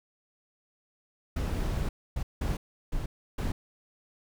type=noise bursts at uneven times; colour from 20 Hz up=brown; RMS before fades=-30 dBFS; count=5; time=1.36-1.89 / 2.16-2.23 / 2.41-2.57 / 2.92-3.06 / 3.38-3.52 s; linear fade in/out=5 ms; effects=none